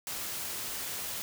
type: noise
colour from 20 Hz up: white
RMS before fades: -37 dBFS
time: 0.07-1.22 s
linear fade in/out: 0 ms
effects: none